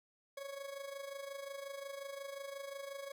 40% pulse tone with amplitude modulation, 554.4 Hz, C#5, in tune, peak -40 dBFS, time 0.37-3.12 s, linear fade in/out 5 ms, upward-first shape sine, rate 25.6 Hz, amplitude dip 65%, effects none

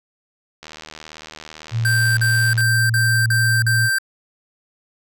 click train, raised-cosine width 0.2 ms, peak -18 dBFS, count 155, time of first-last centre 0.63-2.607 s, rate 77.9 Hz
sine tone, 114.6 Hz, A#2, 29 cents flat, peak -17 dBFS, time 1.71-3.9 s, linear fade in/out 50 ms
square tone bursts, 1568 Hz, G6, in tune, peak -17 dBFS, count 6, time 1.85-3.985 s, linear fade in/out 2 ms, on 320 ms, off 43 ms
effects none

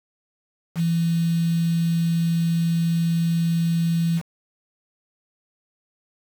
sine tone with quantisation, 167.1 Hz, E3, 24 cents sharp, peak -18 dBFS, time 0.75-4.22 s, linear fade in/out 50 ms, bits 6, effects none

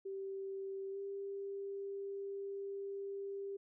sine tone with pitch glide, 388.8 to 396.1 Hz, G4 to G4, -14 to +18 cents, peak -40 dBFS, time 0.05-3.57 s, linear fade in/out 10 ms, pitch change +32 cents, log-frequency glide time 0.91-0.98 s, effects none

